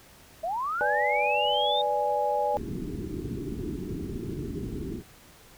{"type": "linear sweep", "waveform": "sine", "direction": "up", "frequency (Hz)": [622.3, 3698], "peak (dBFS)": -27, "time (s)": [0.43, 1.82], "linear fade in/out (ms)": 10}
{"type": "chord", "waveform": "sine", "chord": "G# diminished", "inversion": "first", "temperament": "equal", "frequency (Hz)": [493.9, 587.3, 830.6], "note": ["B4", "D5", "G#5"], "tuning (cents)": [0, 0, 0], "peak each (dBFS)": [-31, -28, -26], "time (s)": [0.81, 2.57], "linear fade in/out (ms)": 0}
{"type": "low-pass noise", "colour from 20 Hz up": "white", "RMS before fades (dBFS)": -34, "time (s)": [2.53, 5.03], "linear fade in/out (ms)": 50, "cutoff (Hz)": 410, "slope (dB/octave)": 96}
{"effects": ["pink hiss -53 dBFS RMS until 5.57 s"]}